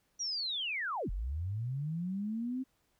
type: linear two-way sweep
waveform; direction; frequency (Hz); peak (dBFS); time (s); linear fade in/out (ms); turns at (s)
sine; down then up; 5850 to 39.08 to 265.4; -33; 0.19-2.64; 20; 1.1
effects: pink hiss -75 dBFS RMS until 2.99 s